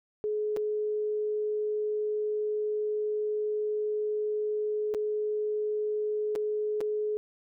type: tone with dropouts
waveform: sine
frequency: 423.8 Hz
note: G#4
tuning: 35 cents sharp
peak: -27 dBFS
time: 0.24-7.17 s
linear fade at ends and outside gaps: 0 ms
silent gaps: 0.564-0.57 / 4.94-4.947 / 6.353-6.359 / 6.806-6.812 s
effects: none